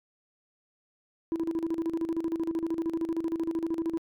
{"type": "tone with tremolo", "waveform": "sine", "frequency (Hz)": 329.2, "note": "E4", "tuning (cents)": -2, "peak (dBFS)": -23, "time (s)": [1.32, 3.98], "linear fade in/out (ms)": 0, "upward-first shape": "square", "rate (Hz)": 13, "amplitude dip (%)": 75, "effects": ["tanh soft clip ceiling -24 dBFS"]}